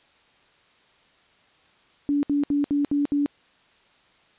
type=tone bursts; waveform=sine; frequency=287.4 Hz; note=D4; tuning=37 cents flat; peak=-19 dBFS; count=6; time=2.09-3.26 s; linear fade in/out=0 ms; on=140 ms; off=66 ms; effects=white hiss -59 dBFS RMS until 4.38 s + resampled to 8000 Hz